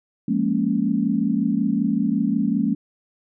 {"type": "chord", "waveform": "sine", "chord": "Bb minor seventh", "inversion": "second", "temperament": "equal", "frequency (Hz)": [174.61, 207.7, 233.1, 277.2], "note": ["F3", "Ab3", "Bb3", "Db4"], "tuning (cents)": [0, 0, 0, 0], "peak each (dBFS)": [-27, -22, -23, -24], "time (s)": [0.28, 2.75], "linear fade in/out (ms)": 5, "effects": []}